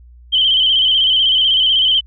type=tone with vibrato; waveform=sine; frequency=3100 Hz; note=G7; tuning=20 cents flat; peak=-10 dBFS; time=0.32-2.01 s; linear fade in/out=20 ms; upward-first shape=square; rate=16 Hz; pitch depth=43 cents each way; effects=added 60 Hz sine -39 dBFS peak until 2.06 s